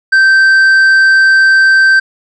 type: tone with tanh clipping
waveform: sine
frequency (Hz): 1558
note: G6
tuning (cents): -11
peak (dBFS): -5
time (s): 0.12-2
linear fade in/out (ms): 10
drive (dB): 5
effects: none